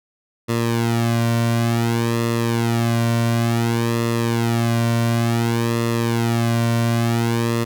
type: tone with flanger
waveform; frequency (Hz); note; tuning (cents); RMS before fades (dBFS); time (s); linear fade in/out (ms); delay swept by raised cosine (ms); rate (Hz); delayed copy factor
sawtooth; 116.54; A#2; 0; -19; 0.48-7.65; 20; 1.3 to 2.4; 0.56; -0.8
effects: none